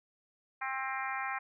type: harmonic tone with a mistuned harmonic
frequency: 265.5 Hz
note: C4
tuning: 25 cents sharp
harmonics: 3 / 4 / 5 / 6 / 7 / 8 / 9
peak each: -39 / -40 / -41 / -42 / -42 / -43 / -44 dBFS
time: 0.61-1.39 s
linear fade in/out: 10 ms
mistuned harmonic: 8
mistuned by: -21 cents
effects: none